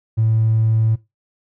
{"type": "tone", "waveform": "triangle", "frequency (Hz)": 111, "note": "A2", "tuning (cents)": 16, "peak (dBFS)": -10, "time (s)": [0.17, 0.96], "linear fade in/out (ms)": 20, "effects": ["noise-tail reverb RT60 0.2 s tail -19 dB re dry", "tanh soft clip ceiling -9 dBFS"]}